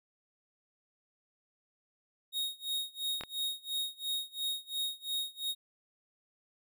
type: tone with tremolo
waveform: 45% pulse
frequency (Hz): 3746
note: A#7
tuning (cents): +8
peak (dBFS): -31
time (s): 2.32-5.55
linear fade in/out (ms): 50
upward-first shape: sine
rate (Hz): 2.9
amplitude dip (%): 95
type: clicks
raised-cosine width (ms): 0.3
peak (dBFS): -23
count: 2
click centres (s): 3.21 / 3.236
effects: none